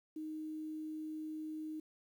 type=tone with quantisation; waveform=sine; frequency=311.1 Hz; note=D#4; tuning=in tune; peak=-40 dBFS; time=0.16-1.8 s; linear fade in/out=5 ms; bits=11; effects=none